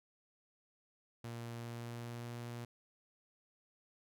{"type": "tone with pitch glide", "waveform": "sawtooth", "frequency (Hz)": [117.4, 119.18], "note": ["A#2", "A#2"], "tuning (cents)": [13, 39], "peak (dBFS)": -39, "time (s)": [1.24, 2.65], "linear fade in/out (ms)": 5, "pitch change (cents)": 26, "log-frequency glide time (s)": [1.52, 2.3], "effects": []}